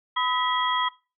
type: tone cluster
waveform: sine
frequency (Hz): 1002 / 1273 / 1956 / 3275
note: B5 / D#6 / B6 / G#7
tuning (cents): +25 / +39 / -17 / -25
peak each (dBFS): -25 / -28 / -30 / -29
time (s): 0.16-0.89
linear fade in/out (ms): 10
effects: noise-tail reverb RT60 0.3 s tail -21 dB re dry